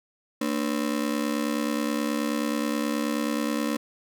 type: ring-modulated tone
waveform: 35% pulse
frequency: 262.4 Hz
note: C4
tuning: 5 cents sharp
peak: -20 dBFS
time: 0.41-3.77 s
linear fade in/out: 5 ms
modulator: 34.7 Hz
effects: none